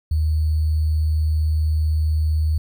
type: tone with sample-and-hold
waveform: sine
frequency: 77.78 Hz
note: D#2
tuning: in tune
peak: -16 dBFS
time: 0.11-2.58 s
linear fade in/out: 5 ms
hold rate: 4410 Hz
effects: none